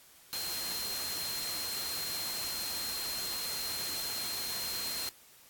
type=tone in noise; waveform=sine; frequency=4186 Hz; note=C8; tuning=in tune; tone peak=-37 dBFS; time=0.33-5.09 s; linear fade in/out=0 ms; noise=white; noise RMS=-38 dBFS; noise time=0.33-5.09 s; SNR=-2 dB; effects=white hiss -58 dBFS RMS until 5.49 s + AAC 64 kbps